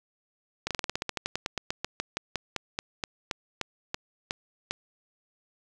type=slowing click train; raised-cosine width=0.2 ms; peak=-12 dBFS; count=27; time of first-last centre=0.67-4.71 s; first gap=37 ms; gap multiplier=1.1; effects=none